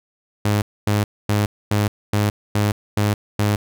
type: tone bursts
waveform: sawtooth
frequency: 103.83 Hz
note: G#2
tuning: in tune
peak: -12 dBFS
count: 8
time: 0.45-3.56 s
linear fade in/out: 5 ms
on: 170 ms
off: 250 ms
effects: none